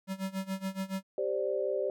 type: tone with tremolo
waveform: square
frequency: 191.5 Hz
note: G3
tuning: 40 cents flat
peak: -31 dBFS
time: 0.07-1.03 s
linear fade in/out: 50 ms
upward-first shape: sine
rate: 7.1 Hz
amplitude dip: 90%
type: chord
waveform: sine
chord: G suspended fourth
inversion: none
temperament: just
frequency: 392 / 522.7 / 588 Hz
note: G4 / C5 / D5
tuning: 0 / -2 / +2 cents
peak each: -33 dBFS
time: 1.18-1.9 s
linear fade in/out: 2 ms
effects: none